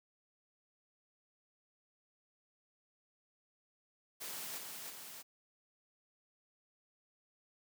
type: noise with echo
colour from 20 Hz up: white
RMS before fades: -44 dBFS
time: 4.2-4.59 s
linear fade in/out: 20 ms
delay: 320 ms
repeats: 2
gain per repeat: -3 dB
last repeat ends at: 5.23 s
effects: high-pass 150 Hz 12 dB/octave